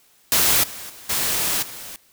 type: noise with level steps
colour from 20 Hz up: white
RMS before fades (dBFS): -17 / -35 / -42 / -22 / -36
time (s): 0.32-1.96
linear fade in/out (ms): 0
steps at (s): 0.63 / 0.89 / 1.09 / 1.62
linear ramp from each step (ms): 10
effects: white hiss -57 dBFS RMS until 2.12 s